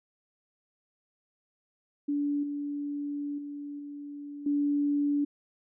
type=tone with level steps; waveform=sine; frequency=288.6 Hz; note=D4; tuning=30 cents flat; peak=-26 / -31 / -36 / -38 / -24 dBFS; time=2.08-5.25 s; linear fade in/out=10 ms; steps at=2.43 / 3.38 / 3.79 / 4.46 s; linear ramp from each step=5 ms; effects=none